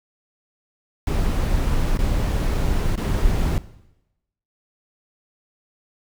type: noise with dropouts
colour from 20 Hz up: brown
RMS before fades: -20 dBFS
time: 1.07-3.58 s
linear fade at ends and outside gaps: 1 ms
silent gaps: 1.974-1.99 / 2.956-2.976 s
effects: noise-tail reverb RT60 0.9 s tail -17 dB re dry